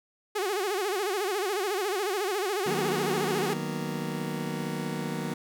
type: tone with vibrato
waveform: sawtooth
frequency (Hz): 393.5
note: G4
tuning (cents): +7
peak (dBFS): -23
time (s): 0.35-3.54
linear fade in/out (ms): 10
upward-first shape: sine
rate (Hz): 14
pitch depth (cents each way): 150
type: chord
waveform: 30% pulse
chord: B major seventh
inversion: first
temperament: just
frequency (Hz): 154.34 / 185.21 / 231.5 / 246.9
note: D#3 / F#3 / A#3 / B3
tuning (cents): -14 / +2 / -12 / 0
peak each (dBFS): -32 / -33 / -34 / -36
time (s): 2.66-5.34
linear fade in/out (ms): 5
effects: none